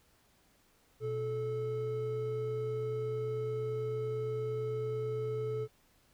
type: tone pair together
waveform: triangle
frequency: 121.78 / 434.3 Hz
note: B2 / A4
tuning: -24 / -23 cents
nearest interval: octave + minor seventh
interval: 2201 cents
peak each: -36 / -32 dBFS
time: 1-5.68 s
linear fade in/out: 50 ms
effects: pink hiss -68 dBFS RMS until 6.13 s